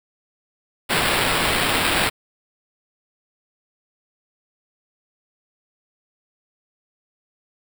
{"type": "noise with sample-and-hold", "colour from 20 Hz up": "blue", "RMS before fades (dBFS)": -20, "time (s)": [0.89, 2.1], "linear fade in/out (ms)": 20, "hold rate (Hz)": 6300, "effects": []}